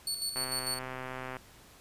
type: tone with tremolo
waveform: 25% pulse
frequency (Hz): 4435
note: C#8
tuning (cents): 0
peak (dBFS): -26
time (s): 0.07-0.79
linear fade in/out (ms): 2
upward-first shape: square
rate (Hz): 6.7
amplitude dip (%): 55
type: click train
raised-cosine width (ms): 0.5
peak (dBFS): -24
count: 131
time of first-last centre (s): 0.36-1.368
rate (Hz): 129
effects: pink hiss -56 dBFS RMS until 1.8 s + resampled to 32000 Hz